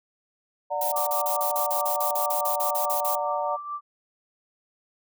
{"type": "chord", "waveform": "sine", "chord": "D augmented", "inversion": "none", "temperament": "just", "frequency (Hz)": [587.3, 734.2, 917.7], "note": ["D5", "F#5", "A#5"], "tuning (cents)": [0, -14, -27], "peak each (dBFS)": [-29, -30, -29], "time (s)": [0.7, 3.57], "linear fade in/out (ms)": 20}
{"type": "noise bursts", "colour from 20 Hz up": "violet", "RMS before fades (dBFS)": -29, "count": 16, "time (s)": [0.81, 3.155], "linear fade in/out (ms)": 5, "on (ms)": 110, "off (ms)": 39}
{"type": "tone with tremolo", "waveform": "sine", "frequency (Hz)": 1172, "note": "D6", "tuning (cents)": -4, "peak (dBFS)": -28, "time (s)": [0.92, 3.81], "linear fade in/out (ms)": 50, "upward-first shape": "triangle", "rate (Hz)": 4.7, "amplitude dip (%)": 65}
{"effects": []}